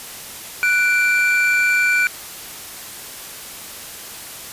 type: tone pair together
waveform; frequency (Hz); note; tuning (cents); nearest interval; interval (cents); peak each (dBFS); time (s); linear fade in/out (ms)
triangle; 1479.8 / 2349; F#6 / D7; 0 / 0; minor sixth; 800; -15; 0.63-2.07; 0
effects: white hiss -34 dBFS RMS until 4.52 s + resampled to 32000 Hz